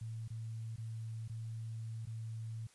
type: tone with dropouts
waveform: sine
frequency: 112.4 Hz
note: A2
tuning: 37 cents sharp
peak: -40 dBFS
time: 0.01-2.67 s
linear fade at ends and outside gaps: 5 ms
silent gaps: 0.279-0.303 / 0.761-0.78 / 1.279-1.296 / 2.055-2.07 s
effects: white hiss -66 dBFS RMS until 2.74 s + resampled to 24000 Hz